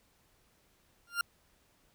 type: tone with exponential growth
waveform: 40% pulse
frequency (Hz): 1397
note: F6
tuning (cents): 0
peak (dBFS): -24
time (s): 1.07-1.21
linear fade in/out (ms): 2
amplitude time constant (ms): 29
effects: pink hiss -69 dBFS RMS until 1.94 s